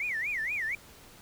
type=tone with vibrato; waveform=triangle; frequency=2083 Hz; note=C7; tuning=8 cents flat; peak=-26 dBFS; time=0-0.75 s; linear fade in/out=2 ms; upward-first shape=sine; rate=4.2 Hz; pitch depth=300 cents each way; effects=tanh soft clip ceiling -27 dBFS + pink hiss -53 dBFS RMS until 1.21 s